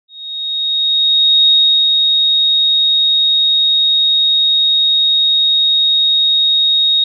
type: tone with ADSR envelope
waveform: sine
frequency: 3750 Hz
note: A#7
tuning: 10 cents sharp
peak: -6 dBFS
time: 0.08-7.04 s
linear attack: 1400 ms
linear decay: 390 ms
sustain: -3 dB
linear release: 5 ms
effects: none